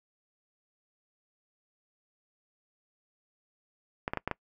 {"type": "clicks", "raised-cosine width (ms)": 0.5, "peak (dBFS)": -15, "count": 5, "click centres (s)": [4.079, 4.135, 4.173, 4.276, 4.313], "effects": ["noise-tail reverb RT60 0.1 s tail -23 dB re dry"]}